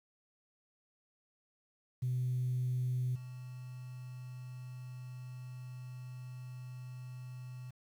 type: tone with level steps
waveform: sine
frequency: 125.8 Hz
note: B2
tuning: 32 cents sharp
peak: -30 / -43 dBFS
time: 2.02-7.71 s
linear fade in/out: 10 ms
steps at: 3.15 s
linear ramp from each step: 10 ms
effects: tanh soft clip ceiling -27 dBFS + 10-bit